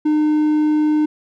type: tone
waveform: triangle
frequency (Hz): 304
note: D#4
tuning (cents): -40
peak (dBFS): -11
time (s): 0.05-1.06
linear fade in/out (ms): 10
effects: none